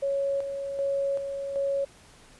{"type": "tone with tremolo", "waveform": "sine", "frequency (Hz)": 554.4, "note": "C#5", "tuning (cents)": 0, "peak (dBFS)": -24, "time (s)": [0.02, 1.85], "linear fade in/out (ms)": 10, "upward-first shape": "square", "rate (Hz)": 1.3, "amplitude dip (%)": 50, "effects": ["pink hiss -54 dBFS RMS until 2.39 s", "resampled to 24000 Hz"]}